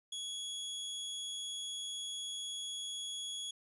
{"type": "tone", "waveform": "sawtooth", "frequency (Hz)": 3351, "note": "G#7", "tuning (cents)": 15, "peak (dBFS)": -36, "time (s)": [0.12, 3.51], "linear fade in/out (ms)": 5, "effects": ["resampled to 24000 Hz"]}